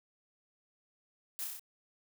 blue noise with echo, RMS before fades -39 dBFS, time 1.39-1.44 s, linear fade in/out 0 ms, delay 31 ms, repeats 5, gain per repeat -2 dB, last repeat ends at 1.595 s, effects none

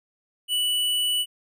square tone, 2960 Hz, F#7, in tune, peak -22 dBFS, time 0.48-1.26 s, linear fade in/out 50 ms, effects none

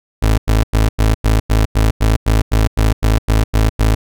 30% pulse tone bursts, 54 Hz, A1, 32 cents flat, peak -7 dBFS, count 15, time 0.22-3.95 s, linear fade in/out 10 ms, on 160 ms, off 95 ms, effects none

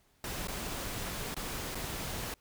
pink noise with dropouts, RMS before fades -38 dBFS, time 0.24-2.34 s, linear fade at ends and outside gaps 2 ms, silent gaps 0.473-0.482 / 1.344-1.365 / 1.748-1.753 s, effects pink hiss -69 dBFS RMS until 2.4 s

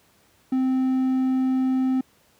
triangle tone, 260.1 Hz, C4, 10 cents flat, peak -17 dBFS, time 0.52-2.01 s, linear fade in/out 5 ms, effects pink hiss -60 dBFS RMS until 2.39 s + high-pass 80 Hz 12 dB/octave

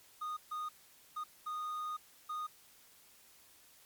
triangle tone bursts at uneven times, 1234 Hz, D#6, 15 cents flat, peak -35 dBFS, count 5, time 0.21-0.37 / 0.51-0.69 / 1.16-1.24 / 1.46-1.97 / 2.29-2.47 s, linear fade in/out 10 ms, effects white hiss -62 dBFS RMS until 3.85 s + MP3 96 kbps

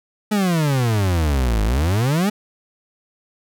40% pulse exponential two-way sweep, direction down then up, 216.8 to 50.9 to 216.8 Hz, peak -15 dBFS, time 0.31-2.3 s, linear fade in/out 10 ms, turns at 1.63 s, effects none

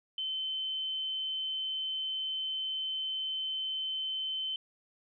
sine tone, 3071 Hz, G7, 36 cents flat, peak -32 dBFS, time 0.18-4.56 s, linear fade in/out 2 ms, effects none

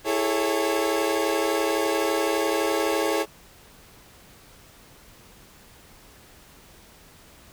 30% pulse chord, A major seventh, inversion second, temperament equal with one note detuned, 329.6 / 408.2 / 440 / 554.4 Hz, E4 / G#4 / A4 / C#5, 0 / -30 / 0 / 0 cents, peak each -25 dBFS, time 0.04-3.26 s, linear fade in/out 50 ms, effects pink hiss -51 dBFS RMS until 7.52 s

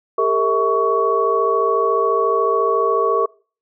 sine tone cluster, 402.4 / 456.5 / 646 / 1121 Hz, G4 / A#4 / E5 / C#6, +45 / -36 / -35 / +19 cents, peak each -21 / -18 / -24 / -18 dBFS, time 0.18-3.26 s, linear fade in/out 5 ms, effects noise-tail reverb RT60 0.4 s tail -24 dB re dry

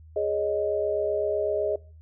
sine chord, Ab suspended fourth, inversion none, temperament equal, 415.3 / 554.4 / 622.3 Hz, Ab4 / Db5 / Eb5, 0 / 0 / 0 cents, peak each -27 / -31 / -26 dBFS, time 0.16-1.76 s, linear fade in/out 5 ms, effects noise-tail reverb RT60 0.4 s tail -22 dB re dry + added 79 Hz sine -46 dBFS peak until 2.01 s

